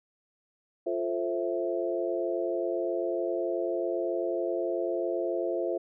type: chord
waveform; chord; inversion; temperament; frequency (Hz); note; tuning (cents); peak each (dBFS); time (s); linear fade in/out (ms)
sine; F major seventh; none; equal with one note detuned; 349.2 / 440 / 527.5 / 659.3; F4 / A4 / C5 / E5; 0 / 0 / +14 / 0; -31 / -35 / -33 / -33; 0.86-5.78; 10
effects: none